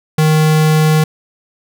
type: tone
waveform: square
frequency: 155.56 Hz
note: D#3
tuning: in tune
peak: -9 dBFS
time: 0.18-1.04 s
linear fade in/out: 5 ms
effects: none